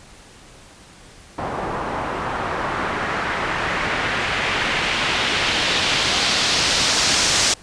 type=noise with low-pass filter sweep; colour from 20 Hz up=white; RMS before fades=-21 dBFS; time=1.38-7.54 s; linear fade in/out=5 ms; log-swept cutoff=850 to 6300 Hz; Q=1.3; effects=pink hiss -45 dBFS RMS until 7.62 s + resampled to 22050 Hz